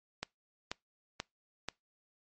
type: click train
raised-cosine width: 0.2 ms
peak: -18 dBFS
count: 4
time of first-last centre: 0.23-1.686 s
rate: 2.06 Hz
effects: noise-tail reverb RT60 0.2 s tail -25 dB re dry + MP3 32 kbps